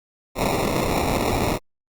violet noise with sample-and-hold, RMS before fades -22 dBFS, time 0.35-1.59 s, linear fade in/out 50 ms, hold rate 1575 Hz, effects Opus 48 kbps

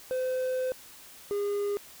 triangle tone pair in turn, 513 / 407.2 Hz, C5 / G#4, -34 / -34 cents, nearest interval major third, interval 400 cents, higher first, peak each -25 dBFS, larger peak neither, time 0.11-0.72 / 1.31-1.77 s, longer first, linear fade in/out 0 ms, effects white hiss -50 dBFS RMS until 2 s

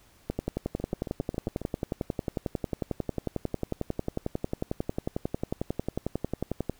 two click trains, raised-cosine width 2 ms, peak -22 / -15 dBFS, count 7 / 72, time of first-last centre 0.8-1.616 / 0.3-6.696 s, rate 7.35 / 11.1 Hz, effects pink hiss -60 dBFS RMS until 6.79 s

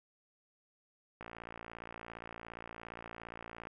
click train, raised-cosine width 0.5 ms, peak -30 dBFS, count 142, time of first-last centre 1.21-3.671 s, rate 57.3 Hz, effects none

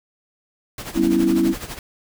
pink noise with tremolo, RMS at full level -30 dBFS, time 0.78-1.79 s, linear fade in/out 2 ms, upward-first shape sine, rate 12 Hz, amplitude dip 70%
sine chord, C# half-diminished seventh, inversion second, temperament equal with one note detuned, 193.52 / 246.9 / 277.2 / 329.6 Hz, G3 / B3 / C#4 / E4, -22 / 0 / 0 / 0 cents, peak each -23 / -22 / -22 / -17 dBFS, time 0.94-1.55 s, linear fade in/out 50 ms
effects none

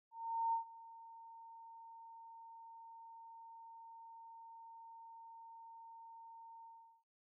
sine tone with ADSR envelope, 914 Hz, A#5, 34 cents flat, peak -32 dBFS, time 0.11-7.04 s, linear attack 420 ms, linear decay 110 ms, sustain -21 dB, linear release 400 ms, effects none

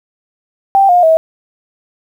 sine tone with pitch steps, 784 / 710.7 / 644.2 Hz, G5 / F5 / E5, 0 / +30 / -40 cents, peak -5 dBFS, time 0.75-1.17 s, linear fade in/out 0 ms, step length 140 ms, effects 7-bit

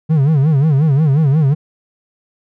triangle tone with vibrato, 146.83 Hz, D3, in tune, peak -7 dBFS, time 0.09-1.55 s, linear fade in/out 20 ms, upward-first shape sine, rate 5.6 Hz, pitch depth 170 cents each way, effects none

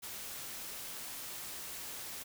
white noise, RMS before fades -44 dBFS, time 0.02-2.24 s, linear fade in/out 20 ms, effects none

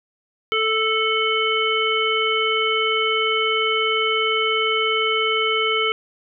harmonic tone with a mistuned harmonic, 440 Hz, A4, in tune, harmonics 1 / 3 / 5 / 7, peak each -23 / -23 / -23 / -23 dBFS, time 0.52-5.92 s, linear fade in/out 0 ms, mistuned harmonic 7, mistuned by -21 cents, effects none

